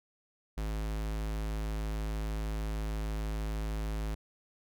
square tone, 53.2 Hz, G#1, 42 cents sharp, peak -33 dBFS, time 0.57-4.15 s, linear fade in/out 10 ms, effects none

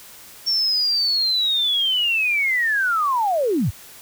sine linear sweep, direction down, 5500 to 69.8 Hz, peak -17 dBFS, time 0.46-3.71 s, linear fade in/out 20 ms, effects white hiss -43 dBFS RMS until 4.01 s

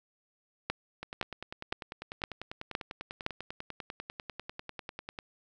two click trains, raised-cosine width 0.3 ms, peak -14 / -23 dBFS, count 6 / 43, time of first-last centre 0.7-3.264 / 1.03-5.188 s, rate 1.95 / 10.1 Hz, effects none

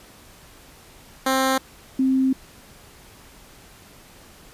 10% pulse / sine tone pair in turn, 264.2 / 263.3 Hz, C4 / C4, +17 / +11 cents, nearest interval unison, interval 6 cents, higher first, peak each -10 / -16 dBFS, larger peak first, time 1.26-1.58 / 1.99-2.33 s, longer second, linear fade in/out 5 ms, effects pink hiss -48 dBFS RMS until 4.53 s + resampled to 32000 Hz

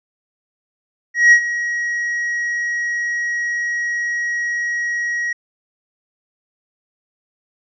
triangle tone with ADSR envelope, 1901 Hz, A#6, 33 cents sharp, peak -3 dBFS, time 1.14-5.33 s, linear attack 180 ms, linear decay 78 ms, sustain -14 dB, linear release 6 ms, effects resampled to 16000 Hz

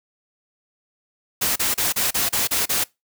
white noise bursts, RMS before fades -21 dBFS, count 8, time 1.41-2.841 s, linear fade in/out 10 ms, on 150 ms, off 33 ms, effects noise-tail reverb RT60 0.2 s tail -23 dB re dry

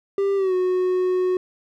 triangle tone with pitch glide, 395.5 to 366.9 Hz, G4 to F#4, +15 to -15 cents, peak -16 dBFS, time 0.18-1.37 s, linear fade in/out 2 ms, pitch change -130 cents, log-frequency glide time 0.36-0.54 s, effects none

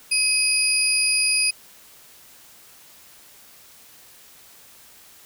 sine tone cluster, 2541 / 4918 / 9900 Hz, D#7 / D#8 / D#9, +36 / -21 / -10 cents, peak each -22 dBFS, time 0.11-1.51 s, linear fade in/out 10 ms, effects white hiss -49 dBFS RMS until 5.25 s

